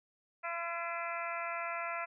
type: harmonic tone with a mistuned harmonic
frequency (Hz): 339.3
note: F4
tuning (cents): -50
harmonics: 2 / 3 / 4 / 5 / 6 / 7 / 8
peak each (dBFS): -41 / -43 / -40 / -47 / -44 / -45 / -48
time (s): 0.43-2.06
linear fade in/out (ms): 20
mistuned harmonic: 8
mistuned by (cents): -77
effects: none